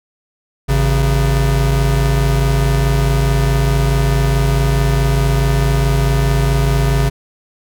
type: tone pair together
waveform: square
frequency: 53.69 / 136.4 Hz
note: A1 / C#3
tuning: -42 / -28 cents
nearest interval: octave + major third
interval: 1614 cents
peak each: -15 dBFS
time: 0.68-7.1 s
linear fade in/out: 20 ms
effects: none